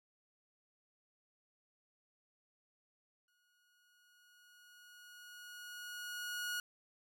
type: tone with exponential growth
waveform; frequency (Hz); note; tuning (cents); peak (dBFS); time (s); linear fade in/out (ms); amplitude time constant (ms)
sawtooth; 1449; F#6; -37; -33; 3.28-6.6; 2; 720
effects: none